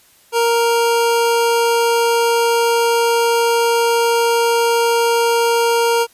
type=tone; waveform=25% pulse; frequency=466.2 Hz; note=A#4; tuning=in tune; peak=-9 dBFS; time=0.32-6.07 s; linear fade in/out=50 ms; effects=white hiss -51 dBFS RMS until 6.13 s + resampled to 32000 Hz